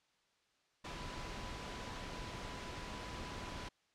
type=tone in noise; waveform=sine; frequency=994 Hz; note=B5; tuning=11 cents sharp; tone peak=-53 dBFS; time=0.84-3.69 s; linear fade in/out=10 ms; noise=pink; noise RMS=-45 dBFS; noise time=0.84-3.69 s; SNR=-11 dB; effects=white hiss -75 dBFS RMS until 3.94 s + low-pass 5000 Hz 12 dB/octave